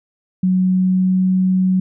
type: tone with pitch glide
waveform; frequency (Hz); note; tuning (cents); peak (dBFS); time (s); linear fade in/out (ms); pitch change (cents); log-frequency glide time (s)
sine; 185 to 186.18; F#3 to F#3; 0 to +11; -12; 0.43-1.8; 5; +11; 0.57-1.3
effects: none